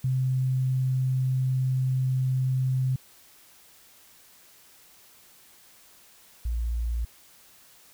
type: tone pair in turn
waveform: sine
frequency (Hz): 129.9 / 57.86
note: C3 / A#1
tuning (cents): -12 / -12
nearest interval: octave + major second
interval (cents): 1400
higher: first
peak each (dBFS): -22 / -25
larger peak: first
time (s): 0.04-2.96 / 6.45-7.05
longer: first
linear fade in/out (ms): 5
effects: white hiss -55 dBFS RMS until 7.93 s